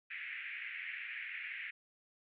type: band-pass noise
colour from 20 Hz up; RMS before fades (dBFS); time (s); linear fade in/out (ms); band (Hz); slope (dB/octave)
pink; -44; 0.1-1.71; 10; 1800 to 2500; 48
effects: none